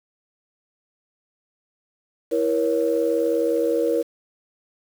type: chord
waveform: sine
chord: A# diminished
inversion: second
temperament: equal with one note detuned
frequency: 329.6 / 475.1 / 554.4 Hz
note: E4 / A#4 / C#5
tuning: 0 / +33 / 0 cents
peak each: -24 / -20 / -24 dBFS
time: 2.31-4.03 s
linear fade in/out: 20 ms
effects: tanh soft clip ceiling -9 dBFS + 7-bit